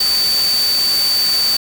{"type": "tone in noise", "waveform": "sine", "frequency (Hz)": 4570, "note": "D8", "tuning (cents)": -48, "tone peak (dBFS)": -13, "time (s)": [0, 1.57], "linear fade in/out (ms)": 5, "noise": "white", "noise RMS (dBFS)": -23, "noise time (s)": [0, 1.57], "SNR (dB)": 7, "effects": []}